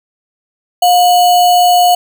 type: tone with sample-and-hold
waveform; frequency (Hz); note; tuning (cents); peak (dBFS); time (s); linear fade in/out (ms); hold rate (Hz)
sine; 713; F5; +36; -5; 0.82-1.95; 5; 3675
effects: none